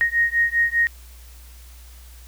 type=beating tone pair; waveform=sine; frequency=1864.7 / 1869.7 Hz; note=A#6 / A#6; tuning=0 / +5 cents; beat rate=5 Hz; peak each=-20 dBFS; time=0.01-0.87 s; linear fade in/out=0 ms; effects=added 60 Hz sine -41 dBFS peak until 2.27 s + white hiss -50 dBFS RMS until 2.27 s